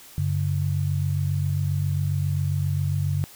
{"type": "tone pair together", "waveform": "sine", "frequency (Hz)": [95.17, 142.6], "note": ["F#2", "C#3"], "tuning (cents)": [49, 49], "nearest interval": "perfect fifth", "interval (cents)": 700, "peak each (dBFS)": -24, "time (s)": [0.18, 3.24], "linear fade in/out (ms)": 0, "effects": ["white hiss -47 dBFS RMS until 3.35 s"]}